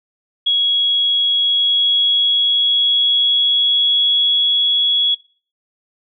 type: tone with pitch glide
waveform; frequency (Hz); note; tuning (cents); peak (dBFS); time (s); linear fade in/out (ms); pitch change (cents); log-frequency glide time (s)
sine; 3327 to 3356; G#7 to G#7; +2 to +17; -12; 0.46-5.15; 10; +15; 1.3-4.74
effects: noise-tail reverb RT60 0.4 s tail -20 dB re dry